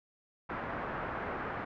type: low-pass noise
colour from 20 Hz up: white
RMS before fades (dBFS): -38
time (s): 0.49-1.65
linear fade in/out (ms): 10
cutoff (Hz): 1600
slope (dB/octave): 24
effects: none